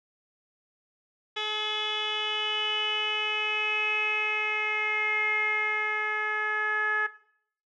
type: tone with low-pass filter sweep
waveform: 10% pulse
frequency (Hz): 426.3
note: G#4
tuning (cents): +45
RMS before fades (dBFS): -28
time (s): 1.36-7.07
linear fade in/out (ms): 10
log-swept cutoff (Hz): 3600 to 1700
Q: 7.9
effects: noise-tail reverb RT60 0.6 s tail -17 dB re dry